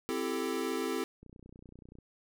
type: chord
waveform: square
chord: A minor seventh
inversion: first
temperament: equal with one note detuned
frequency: 261.6 / 334.8 / 392 / 440 Hz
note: C4 / E4 / G4 / A4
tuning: 0 / +27 / 0 / 0 cents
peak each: -38 dBFS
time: 0.09-1.04 s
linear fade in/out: 0 ms
type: click train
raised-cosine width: 3 ms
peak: -39 dBFS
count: 24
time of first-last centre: 1.23-1.987 s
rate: 30.4 Hz
effects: none